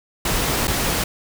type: noise with dropouts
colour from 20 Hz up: pink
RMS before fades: -21 dBFS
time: 0.25-1.04 s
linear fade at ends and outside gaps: 5 ms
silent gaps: 0.673-0.678 s
effects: none